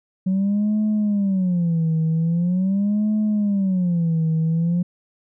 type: tone with vibrato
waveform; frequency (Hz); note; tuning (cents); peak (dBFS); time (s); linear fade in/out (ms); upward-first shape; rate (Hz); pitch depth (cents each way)
sine; 185; F#3; 0; -15; 0.26-4.83; 10; sine; 0.43; 250
effects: tanh soft clip ceiling -15 dBFS